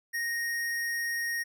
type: tone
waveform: square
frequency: 1864.7 Hz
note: A#6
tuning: in tune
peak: -30 dBFS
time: 0.13-1.44 s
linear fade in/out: 20 ms
effects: none